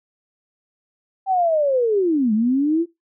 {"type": "linear two-way sweep", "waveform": "sine", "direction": "down then up", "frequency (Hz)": [784, 207.7, 346.4], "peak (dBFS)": -15, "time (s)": [1.26, 2.86], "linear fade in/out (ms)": 50, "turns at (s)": 2.33, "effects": ["noise-tail reverb RT60 0.2 s tail -20 dB re dry"]}